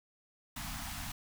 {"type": "band-stop noise", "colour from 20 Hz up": "pink", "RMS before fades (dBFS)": -41, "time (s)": [0.56, 1.12], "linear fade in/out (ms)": 5, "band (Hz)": [290, 670], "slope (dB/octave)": 96, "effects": []}